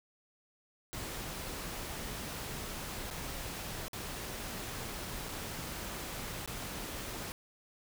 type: noise with dropouts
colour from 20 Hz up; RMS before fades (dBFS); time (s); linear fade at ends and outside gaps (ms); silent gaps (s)
pink; -41; 0.93-7.32; 0; 3.103-3.11 / 3.882-3.932 / 5.286-5.29 / 6.46-6.476
effects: none